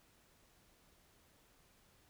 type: silence
effects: pink hiss -69 dBFS RMS until 2.09 s